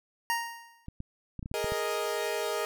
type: tone with exponential decay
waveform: 25% pulse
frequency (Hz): 932.3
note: A#5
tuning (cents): 0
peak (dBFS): -21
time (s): 0.3-0.86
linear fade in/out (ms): 0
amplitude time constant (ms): 120
type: clicks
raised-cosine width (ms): 5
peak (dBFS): -25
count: 8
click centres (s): 0.884 / 1.004 / 1.393 / 1.428 / 1.459 / 1.515 / 1.644 / 1.721
type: chord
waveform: sawtooth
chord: Ab suspended second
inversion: none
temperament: equal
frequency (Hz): 415.3 / 466.2 / 622.3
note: Ab4 / Bb4 / Eb5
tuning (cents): 0 / 0 / 0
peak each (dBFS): -30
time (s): 1.54-2.65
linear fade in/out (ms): 0
effects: none